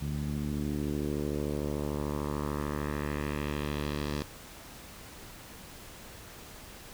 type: tone with low-pass filter sweep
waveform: 10% pulse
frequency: 73.42 Hz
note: D2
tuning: in tune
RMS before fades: -33 dBFS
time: 0.01-4.23 s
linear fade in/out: 10 ms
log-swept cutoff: 160 to 5300 Hz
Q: 1.6
effects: pink hiss -48 dBFS RMS until 6.93 s